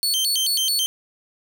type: tone with vibrato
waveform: sawtooth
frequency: 3721 Hz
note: A#7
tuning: 4 cents flat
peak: -16 dBFS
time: 0.03-0.86 s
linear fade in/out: 0 ms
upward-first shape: square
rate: 4.6 Hz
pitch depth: 300 cents each way
effects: none